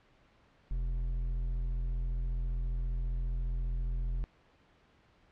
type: tone with hard clipping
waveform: sine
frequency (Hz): 42.6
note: F1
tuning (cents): -42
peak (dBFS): -32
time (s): 0.71-4.24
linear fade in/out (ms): 0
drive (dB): 6
effects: pink hiss -65 dBFS RMS until 5.31 s + low-pass 3000 Hz 12 dB/octave